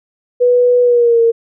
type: tone with pitch glide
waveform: sine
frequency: 491.2 to 461 Hz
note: B4 to A#4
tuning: -9 to -19 cents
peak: -7 dBFS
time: 0.4-1.32 s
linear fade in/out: 20 ms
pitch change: -110 cents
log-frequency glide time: 0.82-1.21 s
effects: none